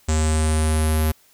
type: tone with low-pass filter sweep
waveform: square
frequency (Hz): 78.1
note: D#2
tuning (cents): +7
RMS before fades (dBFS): -19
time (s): 0.08-1.12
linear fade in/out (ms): 10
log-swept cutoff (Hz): 7500 to 12000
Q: 7.6
effects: white hiss -56 dBFS RMS until 1.33 s